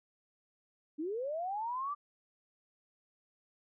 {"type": "linear sweep", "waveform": "sine", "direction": "up", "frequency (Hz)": [285.5, 1191], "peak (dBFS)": -34, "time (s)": [0.98, 1.95], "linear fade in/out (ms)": 20, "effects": []}